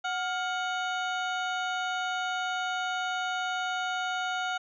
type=harmonic tone with a mistuned harmonic; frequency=740 Hz; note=F#5; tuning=in tune; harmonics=1 / 2 / 3 / 4 / 5 / 6 / 8 / 9; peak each=-32 / -32 / -43 / -40 / -41 / -53 / -56 / -48 dBFS; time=0.04-4.58 s; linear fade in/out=10 ms; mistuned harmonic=2; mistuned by=-85 cents; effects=none